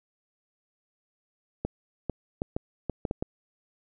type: clicks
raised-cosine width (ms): 2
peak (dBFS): -15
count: 8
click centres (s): 1.65 / 2.097 / 2.419 / 2.565 / 2.897 / 3.052 / 3.111 / 3.225
effects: none